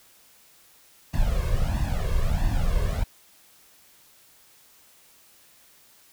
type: noise with flanger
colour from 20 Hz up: brown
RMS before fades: -23 dBFS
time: 1.13-3.04 s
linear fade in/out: 10 ms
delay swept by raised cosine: 1.1 to 1.88 ms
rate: 1.5 Hz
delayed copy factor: +0.95
effects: white hiss -56 dBFS RMS until 6.12 s